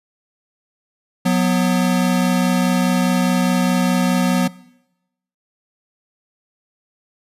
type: tone pair together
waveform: square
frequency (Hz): 182.06 / 246.9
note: F#3 / B3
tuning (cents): -28 / 0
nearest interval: perfect fourth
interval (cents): 528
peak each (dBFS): -16 / -19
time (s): 1.25-4.48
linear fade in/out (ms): 10
effects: noise-tail reverb RT60 0.9 s tail -21 dB re dry + resampled to 32000 Hz